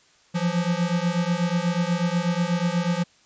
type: beating tone pair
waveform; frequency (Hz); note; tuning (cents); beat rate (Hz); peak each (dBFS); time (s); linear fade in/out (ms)
square; 170 / 178.2; F3 / F3; -46 / +35; 8.2; -25; 0.34-3.04; 20
effects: white hiss -58 dBFS RMS until 3.25 s + resampled to 16000 Hz